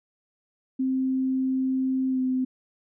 sine tone with pitch glide, 261.8 to 257.6 Hz, C4 to C4, +1 to -27 cents, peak -22 dBFS, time 0.79-2.45 s, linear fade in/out 10 ms, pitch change -28 cents, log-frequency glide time 2.09-2.2 s, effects none

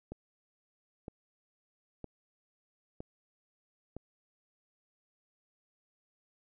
click train, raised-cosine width 2 ms, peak -28 dBFS, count 5, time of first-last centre 0.12-3.966 s, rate 1.04 Hz, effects none

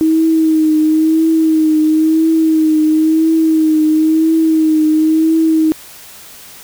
sine tone with vibrato, 316 Hz, D#4, 27 cents sharp, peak -8 dBFS, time 0.01-5.72 s, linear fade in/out 0 ms, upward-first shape triangle, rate 0.98 Hz, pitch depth 42 cents each way, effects white hiss -36 dBFS RMS until 6.63 s

